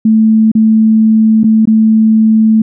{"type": "tone with dropouts", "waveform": "sine", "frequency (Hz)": 219.8, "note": "A3", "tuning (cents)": -2, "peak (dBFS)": -4, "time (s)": [0.05, 2.62], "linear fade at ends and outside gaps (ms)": 5, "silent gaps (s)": [[0.517, 0.551], [1.434, 1.441], [1.655, 1.673]], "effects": []}